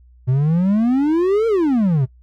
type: exponential two-way sweep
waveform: triangle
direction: up then down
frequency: 123.47 to 466.2 to 123.47 Hz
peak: -11 dBFS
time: 0.27-2.06 s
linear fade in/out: 20 ms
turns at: 1.47 s
effects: noise-tail reverb RT60 0.1 s tail -19 dB re dry + added 61 Hz sine -45 dBFS peak until 2.22 s